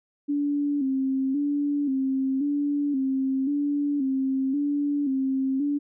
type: tone with vibrato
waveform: sine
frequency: 277.2 Hz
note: C#4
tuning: in tune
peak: -22 dBFS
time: 0.28-5.79 s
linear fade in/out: 20 ms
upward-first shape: square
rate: 0.94 Hz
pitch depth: 69 cents each way
effects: none